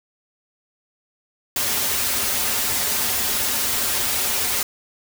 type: noise with comb filter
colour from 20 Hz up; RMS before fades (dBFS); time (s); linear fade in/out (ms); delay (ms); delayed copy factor
white; -22; 1.56-4.63; 2; 6.1; -0.9
effects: none